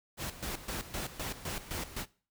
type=noise with tremolo; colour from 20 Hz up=pink; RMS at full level=-37 dBFS; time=0.17-2.06 s; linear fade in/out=50 ms; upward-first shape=square; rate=3.9 Hz; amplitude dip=75%; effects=noise-tail reverb RT60 0.4 s tail -21 dB re dry